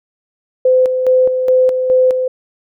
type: tone with tremolo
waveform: sine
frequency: 512 Hz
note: C5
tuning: 38 cents flat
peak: -7 dBFS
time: 0.65-2.28 s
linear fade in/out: 5 ms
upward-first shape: square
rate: 2.4 Hz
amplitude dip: 50%
effects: none